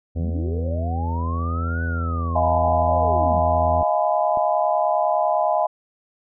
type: harmonic tone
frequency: 83.6 Hz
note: E2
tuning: 25 cents sharp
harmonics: 1 / 2 / 3 / 4 / 5 / 6 / 7 / 8 / 9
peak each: -22 / -35 / -32 / -43 / -42 / -39 / -43 / -49 / -51 dBFS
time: 0.15-3.83 s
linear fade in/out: 20 ms
type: linear two-way sweep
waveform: sine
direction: up then down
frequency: 139.3 to 1500 to 159 Hz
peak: -29 dBFS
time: 0.19-3.4 s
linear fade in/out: 10 ms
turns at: 1.84 s
type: chord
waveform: sine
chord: F half-diminished seventh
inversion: third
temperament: just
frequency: 628.6 / 698.5 / 838.1 / 1005.8 Hz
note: Eb5 / F5 / Ab5 / Cb6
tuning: +18 / 0 / +16 / +31 cents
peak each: -21 / -22 / -23 / -26 dBFS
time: 2.35-5.67 s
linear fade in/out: 10 ms
type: clicks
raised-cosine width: 2 ms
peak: -22 dBFS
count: 3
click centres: 2.682 / 3.829 / 4.373 s
effects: none